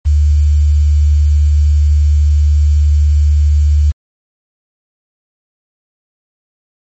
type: tone with quantisation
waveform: sine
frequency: 74.1 Hz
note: D2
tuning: 16 cents sharp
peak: -6 dBFS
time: 0.05-3.92 s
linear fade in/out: 20 ms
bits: 6
effects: MP3 32 kbps